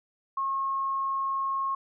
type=tone; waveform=sine; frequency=1084 Hz; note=C#6; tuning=39 cents flat; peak=-26 dBFS; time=0.37-1.75 s; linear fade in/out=5 ms; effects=none